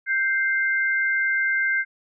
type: tone pair together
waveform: sine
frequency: 1568 / 2093 Hz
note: G6 / C7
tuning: 0 / 0 cents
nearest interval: perfect fourth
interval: 500 cents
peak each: -21 / -24 dBFS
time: 0.06-1.85 s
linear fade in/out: 50 ms
effects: none